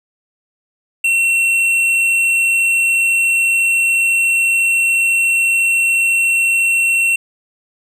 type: tone with tanh clipping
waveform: sine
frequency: 2717 Hz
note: F7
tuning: 48 cents flat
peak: -13 dBFS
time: 1.04-7.16 s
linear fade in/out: 5 ms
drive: 10 dB
effects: none